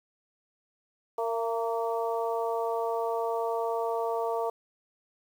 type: harmonic tone with a mistuned harmonic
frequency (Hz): 230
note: A#3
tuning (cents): -23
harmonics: 2 / 3 / 4 / 5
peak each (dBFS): -30 / -32 / -34 / -38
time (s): 1.18-4.5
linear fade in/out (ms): 5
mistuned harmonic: 3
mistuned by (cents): -27
effects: 9-bit